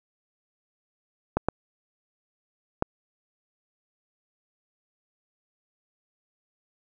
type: clicks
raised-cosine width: 1 ms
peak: -8 dBFS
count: 3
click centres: 1.37 / 1.486 / 2.824 s
effects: none